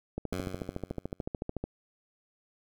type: click train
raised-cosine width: 2 ms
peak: -20 dBFS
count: 21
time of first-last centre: 0.18-1.64 s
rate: 13.7 Hz
type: tone with exponential decay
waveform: 10% pulse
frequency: 92.5 Hz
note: F#2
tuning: in tune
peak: -24 dBFS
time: 0.33-1.21 s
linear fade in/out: 0 ms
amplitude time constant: 190 ms
effects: none